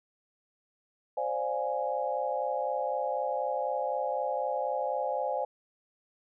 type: chord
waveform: sine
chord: D half-diminished seventh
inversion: third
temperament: equal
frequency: 523.3 / 587.3 / 698.5 / 830.6 Hz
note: C5 / D5 / F5 / Ab5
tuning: 0 / 0 / 0 / 0 cents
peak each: -33 / -34 / -36 / -33 dBFS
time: 1.17-5.45 s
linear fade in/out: 5 ms
effects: none